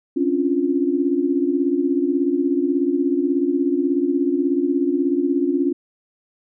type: tone cluster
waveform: sine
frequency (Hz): 270.5 / 287 / 348.7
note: C#4 / D4 / F4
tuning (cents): -42 / -40 / -3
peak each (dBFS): -21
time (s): 0.16-5.73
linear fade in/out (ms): 10
effects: none